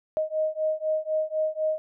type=beating tone pair; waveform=sine; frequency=622.3 / 626.3 Hz; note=D#5 / D#5; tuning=0 / +11 cents; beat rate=4 Hz; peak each=-27 dBFS; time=0.17-1.78 s; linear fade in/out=0 ms; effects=none